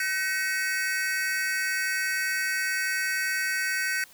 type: tone cluster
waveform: square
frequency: 1523 / 1890 / 2212 / 2582 Hz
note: F#6 / A#6 / C#7 / E7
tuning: +50 / +23 / -4 / -37 cents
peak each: -29 / -31 / -36 / -38 dBFS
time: 0-4.04 s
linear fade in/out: 2 ms
effects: white hiss -53 dBFS RMS until 4.13 s